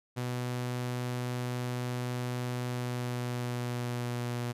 sawtooth tone with pitch glide, 123.7 to 121.01 Hz, B2 to B2, +3 to -35 cents, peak -28 dBFS, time 0.16-4.53 s, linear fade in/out 20 ms, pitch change -38 cents, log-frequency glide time 2.62-4.4 s, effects resampled to 32000 Hz

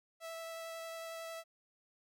sawtooth tone with vibrato, 657 Hz, E5, 6 cents flat, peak -39 dBFS, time 0.2-1.44 s, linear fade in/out 50 ms, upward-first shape triangle, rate 11 Hz, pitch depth 9 cents each way, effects none

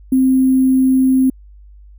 sine tone with sample-and-hold, 261.6 Hz, C4, in tune, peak -9 dBFS, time 0.12-1.3 s, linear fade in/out 5 ms, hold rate 11025 Hz, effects added 50 Hz sine -38 dBFS peak until 1.98 s

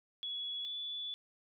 sine tone pair in turn, 3378 / 3451 Hz, G#7 / A7, +29 / -34 cents, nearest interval unison, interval 37 cents, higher second, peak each -37 / -38 dBFS, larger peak first, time 0.23-0.65 / 0.65-1.14 s, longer second, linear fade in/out 0 ms, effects none

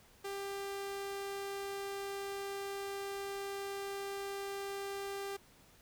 sawtooth tone, 396.2 Hz, G4, 18 cents sharp, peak -35 dBFS, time 0.24-5.37 s, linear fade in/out 10 ms, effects pink hiss -63 dBFS RMS until 5.81 s

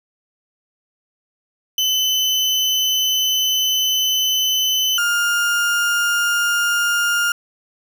35% pulse tone pair in turn, 3030 / 1411.1 Hz, F#7 / F6, +40 / +17 cents, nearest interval octave + minor second, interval 1323 cents, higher first, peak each -14 dBFS, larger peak neither, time 1.78-4.98 / 4.98-7.32 s, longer first, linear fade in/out 2 ms, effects none

